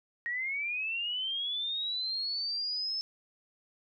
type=linear sweep; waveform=sine; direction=up; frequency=1869 to 5274 Hz; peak=-31 dBFS; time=0.26-3.01 s; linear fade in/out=0 ms; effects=none